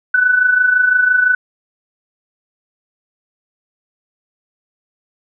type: tone with amplitude modulation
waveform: sine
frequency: 1495 Hz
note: F#6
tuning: 17 cents sharp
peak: -7 dBFS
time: 0.14-1.35 s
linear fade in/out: 5 ms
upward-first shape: sine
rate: 25.9 Hz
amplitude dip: 60%
effects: none